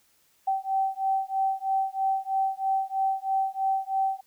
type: beating tone pair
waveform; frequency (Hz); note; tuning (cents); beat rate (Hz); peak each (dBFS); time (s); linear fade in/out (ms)
sine; 771 / 774.1; G5 / G5; -29 / -22; 3.1; -27; 0.47-4.21; 10
effects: white hiss -65 dBFS RMS until 4.26 s